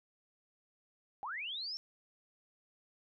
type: linear sweep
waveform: sine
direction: up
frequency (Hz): 740 to 5510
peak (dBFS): -38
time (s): 1.23-1.77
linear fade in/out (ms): 0
effects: none